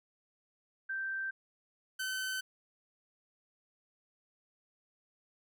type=tone pair in turn; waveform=sine / sawtooth; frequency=1564 / 1526.5 Hz; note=G6 / G6; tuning=-4 / -46 cents; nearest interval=unison; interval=42 cents; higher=first; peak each=-34 / -31 dBFS; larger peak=second; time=0.89-1.31 / 1.99-2.41 s; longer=neither; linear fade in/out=10 ms; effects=none